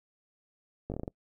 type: slowing click train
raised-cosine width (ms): 2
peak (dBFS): -22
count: 7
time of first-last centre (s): 0.9-1.079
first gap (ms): 18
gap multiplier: 1.2
effects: noise-tail reverb RT60 0.1 s tail -25 dB re dry